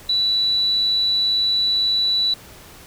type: tone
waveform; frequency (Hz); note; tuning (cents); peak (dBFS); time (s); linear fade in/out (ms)
sine; 3951; B7; 0; -16; 0.09-2.34; 5
effects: pink hiss -43 dBFS RMS until 2.86 s